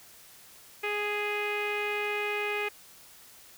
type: tone with low-pass filter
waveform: sawtooth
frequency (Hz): 415.3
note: G#4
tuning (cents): 0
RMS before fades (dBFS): -31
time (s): 0.83-2.69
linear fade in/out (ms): 10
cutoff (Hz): 2400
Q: 6.5
effects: white hiss -53 dBFS RMS until 3.57 s